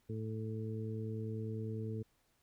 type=harmonic tone; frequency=110 Hz; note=A2; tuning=in tune; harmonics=1 / 2 / 3 / 4; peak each=-39 / -44 / -49 / -45 dBFS; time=0.09-2.03 s; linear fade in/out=10 ms; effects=pink hiss -75 dBFS RMS until 2.42 s